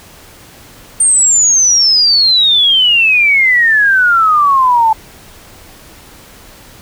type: exponential sweep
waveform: sine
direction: down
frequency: 8870 to 868 Hz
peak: -6 dBFS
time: 1-4.93 s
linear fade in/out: 5 ms
effects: pink hiss -38 dBFS RMS until 6.81 s